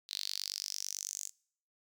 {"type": "tone with high-pass filter sweep", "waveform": "sawtooth", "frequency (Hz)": 49.02, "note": "G1", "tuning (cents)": 1, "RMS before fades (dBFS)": -40, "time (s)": [0.08, 1.31], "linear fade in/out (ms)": 50, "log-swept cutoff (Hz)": [4000, 7000], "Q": 5.7, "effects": ["noise-tail reverb RT60 0.6 s tail -25 dB re dry"]}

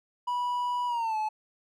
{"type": "tone with pitch glide", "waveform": "triangle", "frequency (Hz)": [979, 862.2], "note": ["B5", "A5"], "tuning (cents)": [-15, -35], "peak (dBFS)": -25, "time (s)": [0.27, 1.29], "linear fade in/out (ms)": 10, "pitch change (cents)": -220, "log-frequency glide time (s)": [0.87, 1.17], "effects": []}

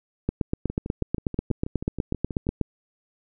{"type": "two click trains", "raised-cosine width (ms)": 3, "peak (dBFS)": [-18, -10], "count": [12, 20], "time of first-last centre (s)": [[0.7, 2.468], [0.29, 2.613]], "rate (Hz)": [6.22, 8.18], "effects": []}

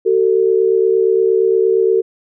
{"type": "tone pair together", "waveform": "sine", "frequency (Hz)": [379.5, 448.1], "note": ["F#4", "A4"], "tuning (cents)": [44, 32], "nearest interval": "minor third", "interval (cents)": 288, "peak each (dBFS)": -13, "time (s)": [0.05, 2.02], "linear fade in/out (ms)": 20, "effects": []}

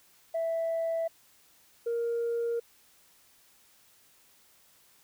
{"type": "tone pair in turn", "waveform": "sine", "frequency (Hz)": [659.3, 467.9], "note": ["E5", "A#4"], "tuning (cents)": [0, 6], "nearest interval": "tritone", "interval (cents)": 594, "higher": "first", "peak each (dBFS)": -26, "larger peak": "neither", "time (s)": [[0.34, 1.08], [1.86, 2.6]], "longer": "neither", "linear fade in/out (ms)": 10, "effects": ["tanh soft clip ceiling -25 dBFS", "white hiss -62 dBFS RMS until 5.03 s"]}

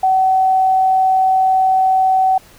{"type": "tone", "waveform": "sine", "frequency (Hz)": 757, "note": "F#5", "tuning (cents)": 39, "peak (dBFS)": -10, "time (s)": [0.03, 2.38], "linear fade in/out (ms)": 5, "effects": ["pink hiss -45 dBFS RMS until 2.58 s"]}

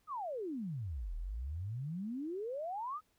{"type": "exponential two-way sweep", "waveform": "sine", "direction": "down then up", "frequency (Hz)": [1300, 37.74, 1300], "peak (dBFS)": -37, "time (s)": [0.07, 3.01], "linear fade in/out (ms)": 50, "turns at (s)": 1.15, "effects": ["pink hiss -75 dBFS RMS until 3.18 s"]}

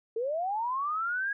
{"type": "linear sweep", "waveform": "sine", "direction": "up", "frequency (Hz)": [433.4, 1661.2], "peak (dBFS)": -28, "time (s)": [0.16, 1.33], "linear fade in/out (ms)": 5, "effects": []}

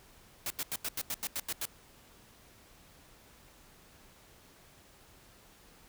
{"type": "noise bursts", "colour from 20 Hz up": "white", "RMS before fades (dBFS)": -35, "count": 10, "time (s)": [0.46, 1.655], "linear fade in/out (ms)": 2, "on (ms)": 43, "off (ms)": 85, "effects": ["pink hiss -59 dBFS RMS until 5.88 s"]}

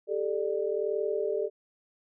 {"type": "tone cluster", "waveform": "sine", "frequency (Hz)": [396.6, 437.9, 595], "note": ["G4", "A4", "D5"], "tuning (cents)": [20, -8, 22], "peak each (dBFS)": [-31, -30, -33], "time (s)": [0.07, 1.5], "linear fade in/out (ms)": 50, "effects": []}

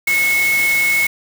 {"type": "tone in noise", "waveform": "sine", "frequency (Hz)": 2189, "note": "C#7", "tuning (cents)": -22, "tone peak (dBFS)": -13, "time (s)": [0.07, 1.07], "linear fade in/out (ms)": 5, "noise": "white", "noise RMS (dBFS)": -24, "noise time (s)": [0.07, 1.07], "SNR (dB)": 8, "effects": []}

